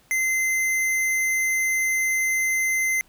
square tone, 2069 Hz, C7, 20 cents flat, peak -21 dBFS, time 0.11-3.01 s, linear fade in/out 0 ms, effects pink hiss -58 dBFS RMS until 3.08 s

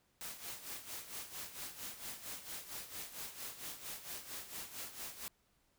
white noise with tremolo, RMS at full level -44 dBFS, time 0.21-5.28 s, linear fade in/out 0 ms, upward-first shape sine, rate 4.4 Hz, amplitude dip 70%, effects pink hiss -75 dBFS RMS until 5.78 s

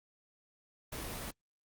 pink noise, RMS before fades -41 dBFS, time 0.92-1.31 s, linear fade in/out 5 ms, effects Opus 24 kbps

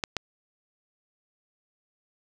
clicks, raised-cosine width 0.2 ms, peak -10 dBFS, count 2, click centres 0.038 / 0.167 s, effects none

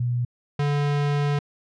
sine / square tone pair in turn, 121.7 / 144.73 Hz, B2 / D3, -25 / -25 cents, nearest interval minor third, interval 300 cents, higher second, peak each -21 dBFS, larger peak neither, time 0-0.25 / 0.59-1.39 s, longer second, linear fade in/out 5 ms, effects low-pass 4000 Hz 12 dB/octave

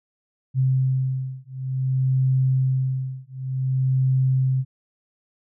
sine beating tone pair, 130.81 / 131.36 Hz, C3 / C3, 0 / +7 cents, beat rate 0.55 Hz, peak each -22 dBFS, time 0.54-4.65 s, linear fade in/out 50 ms, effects none

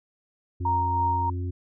harmonic tone, 89.6 Hz, F2, 45 cents sharp, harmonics 1 / 3 / 4, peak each -27 / -38 / -41 dBFS, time 0.6-1.51 s, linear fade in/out 10 ms
sine tone with tremolo, 932.3 Hz, A#5, in tune, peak -21 dBFS, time 0.65-1.3 s, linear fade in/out 5 ms, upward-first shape sine, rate 3.1 Hz, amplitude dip 30%
effects none

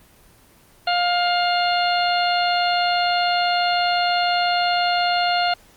harmonic tone, 706 Hz, F5, 19 cents sharp, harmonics 1 / 2 / 3 / 4 / 5 / 6, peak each -19 / -25 / -30 / -26 / -32 / -27 dBFS, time 0.87-5.54 s, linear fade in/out 5 ms, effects pink hiss -52 dBFS RMS until 5.76 s + Opus 24 kbps

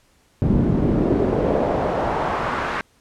brown noise with band-pass filter sweep, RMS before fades -20 dBFS, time 0.42-2.81 s, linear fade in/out 0 ms, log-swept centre 200 to 1500 Hz, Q 1.6, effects pink hiss -59 dBFS RMS until 3 s + low-pass 11000 Hz 12 dB/octave

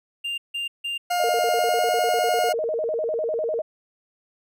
triangle tone bursts, 2794 Hz, F7, in tune, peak -24 dBFS, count 3, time 0.24-0.98 s, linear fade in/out 10 ms, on 140 ms, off 160 ms
40% pulse tone with pitch glide, 709 to 715.6 Hz, F5 to F5, +26 to +42 cents, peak -20 dBFS, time 1.1-2.53 s, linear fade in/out 10 ms, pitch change +16 cents, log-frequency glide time 1.5-1.86 s
sine tone with vibrato, 536 Hz, C5, 42 cents sharp, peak -22 dBFS, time 1.19-3.62 s, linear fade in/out 10 ms, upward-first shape square, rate 10 Hz, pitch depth 260 cents each way
effects none

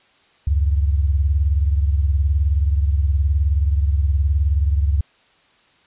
sine beating tone pair, 70.5 / 89.5 Hz, C#2 / F2, +30 / +43 cents, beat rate 19 Hz, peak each -15 / -22 dBFS, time 0.47-5.01 s, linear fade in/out 5 ms, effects white hiss -56 dBFS RMS until 5.86 s + resampled to 8000 Hz

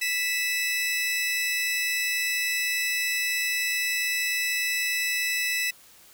sawtooth tone pair together, 1977.3 / 2613 Hz, B6 / E7, +2 / -16 cents, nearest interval perfect fourth, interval 482 cents, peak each -24 dBFS, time 0.01-5.71 s, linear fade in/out 10 ms, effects white hiss -53 dBFS RMS until 6.13 s

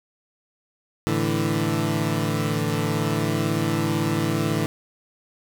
20% pulse chord, A suspended fourth, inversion none, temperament equal, 110 / 146.83 / 164.81 Hz, A2 / D3 / E3, 0 / 0 / 0 cents, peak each -21 dBFS, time 1.07-4.66 s, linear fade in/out 0 ms, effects none

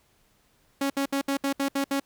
sawtooth tone bursts, 276.5 Hz, C#4, 4 cents flat, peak -20 dBFS, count 8, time 0.81-1.999 s, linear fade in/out 5 ms, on 90 ms, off 67 ms, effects pink hiss -65 dBFS RMS until 2.05 s

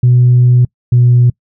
sine tone pair in turn, 123.6 / 122.18 Hz, B2 / B2, +2 / -18 cents, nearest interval unison, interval 20 cents, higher first, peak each -3 dBFS, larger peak neither, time 0.03-0.65 / 0.92-1.3 s, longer first, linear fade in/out 5 ms, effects noise-tail reverb RT60 0.1 s tail -26 dB re dry + tanh soft clip ceiling -1 dBFS

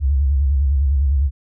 sine tone with vibrato, 69.3 Hz, C#2, in tune, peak -13 dBFS, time 0-1.31 s, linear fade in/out 50 ms, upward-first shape square, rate 9.9 Hz, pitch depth 87 cents each way, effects none

